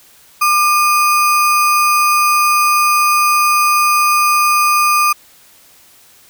sine tone with sample-and-hold, 1197 Hz, D6, 33 cents sharp, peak -9 dBFS, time 0.41-5.13 s, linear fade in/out 10 ms, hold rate 3675 Hz, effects white hiss -46 dBFS RMS until 6.29 s

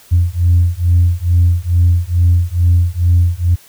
sine beating tone pair, 86 / 88.3 Hz, F2 / F2, -26 / +20 cents, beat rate 2.3 Hz, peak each -11 dBFS, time 0.11-3.56 s, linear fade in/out 20 ms, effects tanh soft clip ceiling -3 dBFS + white hiss -44 dBFS RMS until 3.68 s

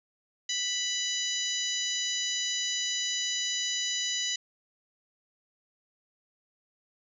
harmonic tone with a mistuned harmonic, 987.8 Hz, B5, in tune, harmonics 2 / 3 / 4 / 5 / 6 / 7, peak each -38 / -34 / -34 / -39 / -35 / -36 dBFS, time 0.49-4.36 s, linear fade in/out 5 ms, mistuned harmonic 6, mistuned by +24 cents, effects none

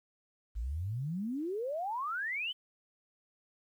sine exponential sweep, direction up, 50.9 to 3136 Hz, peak -33 dBFS, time 0.55-2.53 s, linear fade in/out 20 ms, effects 11-bit

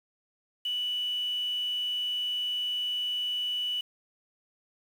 sine tone with quantisation, 2960 Hz, F#7, in tune, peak -28 dBFS, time 0.65-3.81 s, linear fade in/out 5 ms, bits 8, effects none

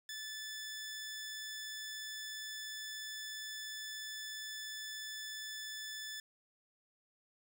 15% pulse tone, 1743 Hz, A6, 17 cents flat, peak -36 dBFS, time 0.09-6.2 s, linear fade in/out 2 ms, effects none

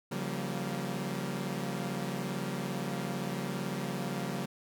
sawtooth chord, G half-diminished seventh, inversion second, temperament equal with one note detuned, 138.59 / 174.61 / 192.3 / 233.1 Hz, Db3 / F3 / G3 / Bb3, 0 / 0 / -33 / 0 cents, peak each -35 / -35 / -34 / -36 dBFS, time 0.11-4.46 s, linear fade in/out 10 ms, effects none

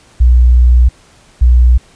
sine tone pair in turn, 61 / 61 Hz, B1 / B1, -21 / -21 cents, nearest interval unison, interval 0 cents, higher neither, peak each -3 dBFS, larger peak neither, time 0.2-0.89 / 1.41-1.78 s, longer first, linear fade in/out 10 ms, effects pink hiss -45 dBFS RMS until 1.95 s + resampled to 22050 Hz

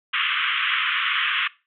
white band-pass noise, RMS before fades -23 dBFS, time 0.13-1.48 s, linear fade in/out 10 ms, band 1100 to 3300 Hz, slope 96 dB/octave, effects noise-tail reverb RT60 0.3 s tail -21 dB re dry

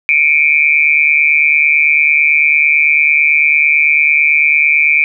sine tone with amplitude modulation, 2349 Hz, D7, in tune, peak -3 dBFS, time 0.09-5.04 s, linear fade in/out 0 ms, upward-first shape sine, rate 149 Hz, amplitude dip 95%, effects none

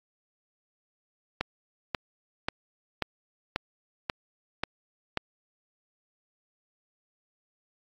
click train, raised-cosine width 0.3 ms, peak -11 dBFS, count 8, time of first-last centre 1.41-5.173 s, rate 1.86 Hz, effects AAC 64 kbps

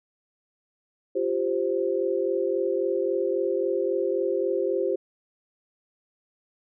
sine chord, F suspended second, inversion none, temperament just, 349.2 / 392.9 / 523.8 Hz, F4 / G4 / C5, 0 / +4 / +2 cents, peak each -28 / -26 / -27 dBFS, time 1.15-4.96 s, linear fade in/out 10 ms, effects none

